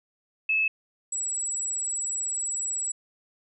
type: tone pair in turn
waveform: sine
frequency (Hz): 2600 / 7806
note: E7 / B8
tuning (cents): -24 / -21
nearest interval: octave + perfect fifth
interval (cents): 1903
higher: second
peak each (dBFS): -21 / -27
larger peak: first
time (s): 0.49-0.68 / 1.12-2.92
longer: second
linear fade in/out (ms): 5
effects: none